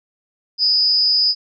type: tone with amplitude modulation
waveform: sine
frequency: 4978 Hz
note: D#8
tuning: in tune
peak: -9 dBFS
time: 0.58-1.35 s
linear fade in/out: 50 ms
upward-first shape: sine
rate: 225 Hz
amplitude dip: 80%
effects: none